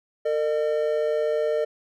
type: tone pair together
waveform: triangle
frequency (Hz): 454 / 606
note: A#4 / D#5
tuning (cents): -46 / -46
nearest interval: perfect fourth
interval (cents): 500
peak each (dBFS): -22 / -22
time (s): 0.25-1.65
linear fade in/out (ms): 10
effects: none